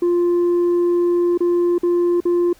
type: tone with dropouts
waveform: sine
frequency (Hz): 349.2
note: F4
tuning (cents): 0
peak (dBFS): -11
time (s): 0.02-2.53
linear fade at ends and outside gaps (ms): 5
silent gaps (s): 1.376-1.405 / 1.782-1.832 / 2.204-2.253
effects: tanh soft clip ceiling -13 dBFS + pink hiss -51 dBFS RMS until 2.59 s